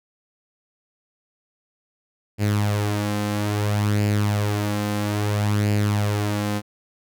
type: tone with flanger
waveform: sawtooth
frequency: 103.83 Hz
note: G#2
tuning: in tune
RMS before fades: -22 dBFS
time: 2.38-6.62 s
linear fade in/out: 50 ms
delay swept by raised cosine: 0.41 to 3.91 ms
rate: 0.6 Hz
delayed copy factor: +0.55
effects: none